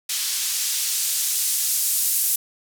blue noise with band-pass filter sweep, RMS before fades -23 dBFS, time 0.09-2.36 s, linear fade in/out 5 ms, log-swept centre 3900 to 10000 Hz, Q 0.72, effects none

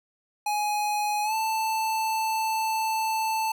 square tone with pitch glide, 836 to 882.6 Hz, G#5 to A5, +11 to +5 cents, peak -25 dBFS, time 0.46-3.52 s, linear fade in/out 5 ms, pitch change +94 cents, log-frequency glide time 1.23-1.34 s, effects none

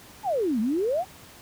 sine exponential two-way sweep, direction down then up, 902 to 207.7 to 791 Hz, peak -22 dBFS, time 0.23-1.05 s, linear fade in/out 50 ms, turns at 0.6 s, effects pink hiss -48 dBFS RMS until 1.41 s + high-pass 60 Hz 12 dB/octave

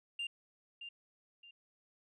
sine tone with echo, 2794 Hz, F7, in tune, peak -34 dBFS, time 0.19-0.27 s, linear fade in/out 5 ms, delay 620 ms, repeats 2, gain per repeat -10 dB, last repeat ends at 1.51 s, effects tanh soft clip ceiling -35 dBFS

